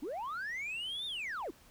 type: linear two-way sweep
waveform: sine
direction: up then down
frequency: 246.9 to 3689 to 246.9 Hz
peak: -34 dBFS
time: 0.02-1.51 s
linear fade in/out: 10 ms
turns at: 1.06 s
effects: tanh soft clip ceiling -35 dBFS + pink hiss -61 dBFS RMS until 1.7 s